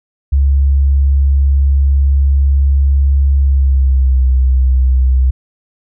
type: tone with pitch glide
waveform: sine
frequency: 69 to 64.38 Hz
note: C#2 to C2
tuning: -7 to -27 cents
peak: -7 dBFS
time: 0.32-5.31 s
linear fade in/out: 10 ms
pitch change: -120 cents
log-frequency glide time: 3.38-4.23 s
effects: none